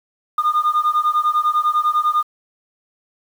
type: beating tone pair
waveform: sine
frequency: 1213 / 1223 Hz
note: D#6 / D#6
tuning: -44 / -30 cents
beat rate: 10 Hz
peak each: -16 dBFS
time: 0.38-2.23 s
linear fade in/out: 5 ms
effects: tanh soft clip ceiling -11 dBFS + 7-bit